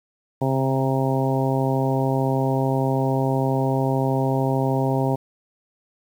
harmonic tone with a mistuned harmonic, 133.2 Hz, C3, 31 cents sharp, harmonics 1 / 2 / 3 / 4 / 5 / 6 / 7, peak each -22 / -25 / -27 / -28 / -29 / -30 / -30 dBFS, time 0.41-5.16 s, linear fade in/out 10 ms, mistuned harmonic 1, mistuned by +22 cents, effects 8-bit

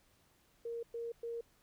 sine tone bursts, 466.2 Hz, A#4, in tune, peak -38 dBFS, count 3, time 0.65-1.41 s, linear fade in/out 5 ms, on 180 ms, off 110 ms, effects pink hiss -70 dBFS RMS until 1.62 s

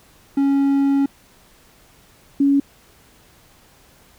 triangle / sine tone pair in turn, 277.2 / 279.6 Hz, C#4 / C#4, 0 / +15 cents, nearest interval unison, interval 15 cents, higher second, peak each -12 dBFS, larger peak neither, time 0.37-1.06 / 2.4-2.6 s, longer first, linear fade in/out 5 ms, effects pink hiss -52 dBFS RMS until 4.18 s

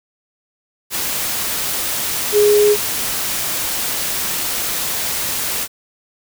sine tone in noise, 416 Hz, G#4, 3 cents sharp, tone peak -9 dBFS, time 2.32-2.77 s, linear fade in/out 50 ms, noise white, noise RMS -21 dBFS, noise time 0.9-5.68 s, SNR +9 dB, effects none

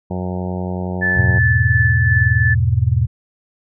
harmonic tone, 91.2 Hz, F#2, 24 cents flat, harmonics 1 / 2 / 3 / 4 / 5 / 6 / 7 / 8 / 9 / 10, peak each -25 / -23 / -37 / -30 / -34 / -34 / -34 / -36 / -36 / -38 dBFS, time 0.1-1.39 s, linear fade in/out 10 ms
sine tone with tremolo, 1744 Hz, A6, 16 cents flat, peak -14 dBFS, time 1.01-2.55 s, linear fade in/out 20 ms, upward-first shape sine, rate 2.8 Hz, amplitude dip 35%
sine chord, E major, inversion none, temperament equal, 82.41 / 103.83 / 123.47 Hz, E2 / G#2 / B2, 0 / 0 / 0 cents, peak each -18 / -17 / -16 dBFS, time 1.15-3.07 s, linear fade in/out 20 ms
effects none

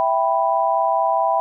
sine chord, E minor, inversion none, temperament equal, 659.3 / 784 / 987.8 Hz, E5 / G5 / B5, 0 / 0 / 0 cents, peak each -20 dBFS, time 0-1.4 s, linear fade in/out 0 ms, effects none

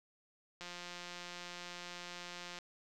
click train, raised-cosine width 0.2 ms, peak -29 dBFS, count 349, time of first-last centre 0.61-2.587 s, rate 176 Hz, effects none

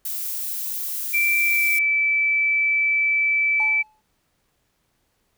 violet noise, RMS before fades -28 dBFS, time 0.05-1.79 s, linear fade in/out 5 ms
sine tone with pitch glide, 2346 to 2315 Hz, D7 to D7, -2 to -25 cents, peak -17 dBFS, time 1.13-3.83 s, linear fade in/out 20 ms, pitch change -23 cents, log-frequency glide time 1.4-1.8 s
triangle tone with exponential decay, 862 Hz, A5, 36 cents flat, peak -24 dBFS, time 3.6-4.01 s, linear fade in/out 1 ms, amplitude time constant 89 ms
effects pink hiss -69 dBFS RMS until 5.37 s

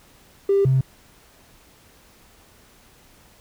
triangle tone pair in turn, 396 / 132.15 Hz, G4 / C3, +18 / +18 cents, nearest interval octave + perfect fifth, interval 1900 cents, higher first, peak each -11 dBFS, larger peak neither, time 0.49-0.65 / 0.65-0.81 s, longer neither, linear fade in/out 5 ms, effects tanh soft clip ceiling -12 dBFS + pink hiss -53 dBFS RMS until 3.4 s

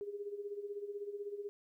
sine tone with tremolo, 407.9 Hz, G#4, 31 cents flat, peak -37 dBFS, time 0.01-1.49 s, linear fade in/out 0 ms, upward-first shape sine, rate 16 Hz, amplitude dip 70%, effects 13-bit

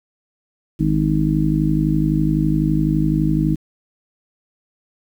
harmonic tone, 51.9 Hz, G#1, in tune, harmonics 1 / 3 / 4 / 5 / 6, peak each -24 / -18 / -23 / -24 / -20 dBFS, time 0.79-3.56 s, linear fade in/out 20 ms, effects 8-bit

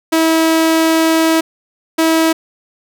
sawtooth tone bursts at uneven times, 323.6 Hz, E4, 32 cents flat, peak -6 dBFS, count 2, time 0.12-1.41 / 1.98-2.33 s, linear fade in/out 10 ms, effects none

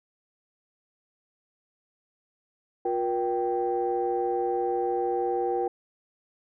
sine tone cluster, 356.4 / 477 / 780 Hz, F4 / A#4 / G5, +35 / +40 / -9 cents, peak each -28 dBFS, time 2.85-5.68 s, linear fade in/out 5 ms, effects tanh soft clip ceiling -16 dBFS

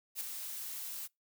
blue noise with ADSR envelope, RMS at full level -36 dBFS, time 0.15-1.08 s, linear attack 56 ms, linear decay 8 ms, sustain -6 dB, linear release 28 ms, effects noise-tail reverb RT60 0.2 s tail -26 dB re dry

